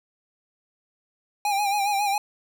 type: tone with vibrato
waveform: square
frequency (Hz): 810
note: G#5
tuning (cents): -43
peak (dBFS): -22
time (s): 1.45-2.18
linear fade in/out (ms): 2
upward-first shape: sine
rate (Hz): 7.3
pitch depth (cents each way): 59
effects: none